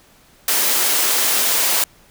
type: high-pass noise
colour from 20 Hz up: white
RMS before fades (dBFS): -17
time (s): 0.48-1.84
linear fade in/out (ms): 2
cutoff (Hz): 310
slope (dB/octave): 12
effects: pink hiss -51 dBFS RMS until 2.1 s